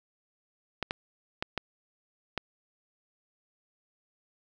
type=clicks; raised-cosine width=0.3 ms; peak=-14 dBFS; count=5; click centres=0.827 / 0.909 / 1.425 / 1.577 / 2.377 s; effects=none